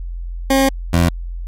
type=tone pair in turn; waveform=20% pulse; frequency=269.5 / 85.48 Hz; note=C#4 / F2; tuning=-49 / -37 cents; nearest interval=octave + minor sixth; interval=1988 cents; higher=first; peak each=-6 dBFS; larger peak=neither; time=0.5-0.69 / 0.93-1.09 s; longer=first; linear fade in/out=5 ms; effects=added 43 Hz sine -23 dBFS peak until 1.47 s + MP3 64 kbps